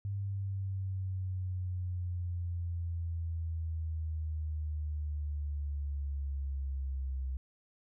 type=exponential sweep; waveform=sine; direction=down; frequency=100 to 65.3 Hz; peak=-33 dBFS; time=0.05-7.37 s; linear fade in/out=0 ms; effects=none